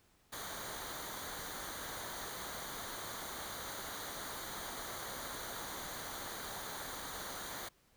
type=noise with comb filter; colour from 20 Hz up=pink; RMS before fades=-44 dBFS; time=0.32-7.69 s; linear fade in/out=10 ms; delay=0.38 ms; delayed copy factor=-0.7; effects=pink hiss -70 dBFS RMS until 7.96 s